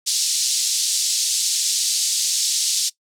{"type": "band-pass noise", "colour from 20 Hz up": "pink", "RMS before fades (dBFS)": -21, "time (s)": [0.06, 2.9], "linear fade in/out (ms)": 20, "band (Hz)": [4200, 9000], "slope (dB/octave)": 24, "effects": ["noise-tail reverb RT60 0.1 s tail -19 dB re dry"]}